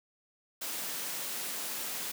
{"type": "high-pass noise", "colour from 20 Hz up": "white", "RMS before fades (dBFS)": -37, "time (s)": [0.61, 2.12], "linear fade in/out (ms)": 10, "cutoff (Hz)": 160, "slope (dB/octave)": 24, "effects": []}